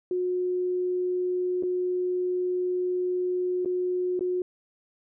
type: tone with dropouts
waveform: sine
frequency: 362.4 Hz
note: F#4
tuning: 36 cents flat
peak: -24 dBFS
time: 0.11-4.42 s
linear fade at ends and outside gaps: 2 ms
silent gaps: 1.626-1.634 / 3.649-3.658 / 4.193-4.208 s
effects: none